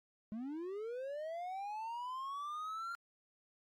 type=linear sweep; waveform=triangle; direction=up; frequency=207.1 to 1396.9 Hz; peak=-38 dBFS; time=0.32-2.95 s; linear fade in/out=0 ms; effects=AAC 48 kbps